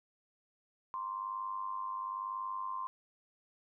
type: tone with amplitude modulation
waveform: sine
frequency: 1046.5 Hz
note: C6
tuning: in tune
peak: -33 dBFS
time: 0.94-2.87 s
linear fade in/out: 0 ms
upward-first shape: sine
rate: 101 Hz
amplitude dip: 65%
effects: none